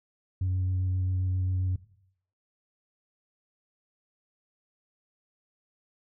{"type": "tone with vibrato", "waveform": "sine", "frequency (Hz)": 92.5, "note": "F#2", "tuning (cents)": 0, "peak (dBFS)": -23, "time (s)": [0.41, 1.76], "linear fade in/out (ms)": 5, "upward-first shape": "square", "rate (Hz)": 7.5, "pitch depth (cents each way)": 9, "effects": ["noise-tail reverb RT60 0.7 s tail -18 dB re dry", "tanh soft clip ceiling -23 dBFS"]}